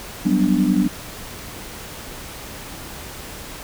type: chord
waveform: sine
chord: G major seventh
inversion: third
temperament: equal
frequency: 185 / 196 / 246.9 / 293.7 Hz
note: F#3 / G3 / B3 / D4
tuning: 0 / 0 / 0 / 0 cents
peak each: -20 dBFS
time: 0.25-0.88 s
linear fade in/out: 10 ms
effects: pink hiss -35 dBFS RMS until 3.63 s